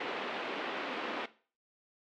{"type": "band-pass noise", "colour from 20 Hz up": "pink", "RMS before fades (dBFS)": -38, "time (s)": [0, 1.26], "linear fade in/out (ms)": 5, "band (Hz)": [280, 3200], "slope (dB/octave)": 24, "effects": ["noise-tail reverb RT60 0.4 s tail -17 dB re dry"]}